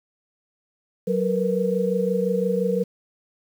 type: tone cluster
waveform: sine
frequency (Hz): 186.3 / 460.8 / 486.6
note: F#3 / A#4 / B4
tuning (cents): +12 / -20 / -26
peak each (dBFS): -24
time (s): 1.07-2.84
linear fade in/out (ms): 10
effects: 8-bit